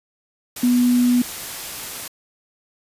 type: tone in noise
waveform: sine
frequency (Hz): 245.5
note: B3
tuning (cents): -10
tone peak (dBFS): -13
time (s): 0.63-1.22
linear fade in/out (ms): 5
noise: white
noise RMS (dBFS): -31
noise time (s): 0.56-2.08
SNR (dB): +15
effects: resampled to 32000 Hz